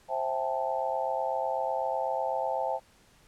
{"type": "chord", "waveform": "sine", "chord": "A minor seventh", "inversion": "first", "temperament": "just", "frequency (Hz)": [528, 660, 792, 880], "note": ["C5", "E5", "G5", "A5"], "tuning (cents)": [16, 2, 18, 0], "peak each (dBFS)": -33, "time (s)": [0.08, 2.8], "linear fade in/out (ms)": 50, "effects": ["pink hiss -61 dBFS RMS until 3.27 s", "low-pass 11000 Hz 12 dB/octave"]}